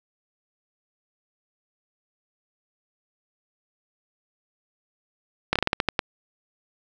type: slowing click train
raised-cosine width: 0.3 ms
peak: -4 dBFS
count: 9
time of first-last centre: 5.53-5.992 s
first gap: 26 ms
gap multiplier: 1.22
effects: none